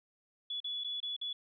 sine tone with dropouts, 3416 Hz, G#7, 48 cents sharp, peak -35 dBFS, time 0.5-1.33 s, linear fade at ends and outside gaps 5 ms, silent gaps 0.603-0.643 / 0.838-0.844 / 1.003-1.028 / 1.165-1.213 s, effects none

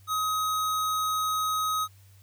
square tone, 1264 Hz, D#6, 27 cents sharp, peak -26 dBFS, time 0.07-1.88 s, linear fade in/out 50 ms, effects added 97 Hz sine -52 dBFS peak until 2.22 s + white hiss -62 dBFS RMS until 2.22 s

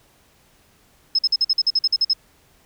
sine tone bursts, 5170 Hz, E8, 34 cents flat, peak -14 dBFS, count 12, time 1.15-2.134 s, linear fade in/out 5 ms, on 38 ms, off 48 ms, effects pink hiss -57 dBFS RMS until 2.65 s

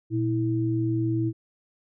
sine tone pair together, 118.46 / 325.7 Hz, A#2 / E4, +28 / -21 cents, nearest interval octave + tritone, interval 1751 cents, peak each -25 dBFS, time 0.1-1.33 s, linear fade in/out 50 ms, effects none

